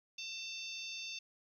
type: harmonic tone with a mistuned harmonic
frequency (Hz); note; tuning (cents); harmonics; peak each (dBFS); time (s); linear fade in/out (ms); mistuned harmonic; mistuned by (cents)
895; A5; +29; 3 / 4 / 5 / 6 / 7; -45 / -47 / -49 / -51 / -52; 0.18-1.19; 5; 5; +32
effects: 12-bit